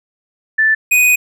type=tone pair in turn; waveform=sine / square; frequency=1760 / 2489 Hz; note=A6 / D#7; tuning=0 / 0 cents; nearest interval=tritone; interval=600 cents; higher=second; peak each=-9 dBFS; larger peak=neither; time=0.58-0.75 / 0.91-1.16 s; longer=second; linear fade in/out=10 ms; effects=none